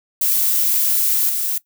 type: noise with level steps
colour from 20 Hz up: violet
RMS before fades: -17 / -21 dBFS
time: 0.21-1.58 s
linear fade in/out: 5 ms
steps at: 1.29 s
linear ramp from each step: 5 ms
effects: noise-tail reverb RT60 0.1 s tail -18 dB re dry